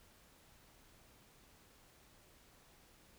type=silence; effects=pink hiss -65 dBFS RMS until 3.18 s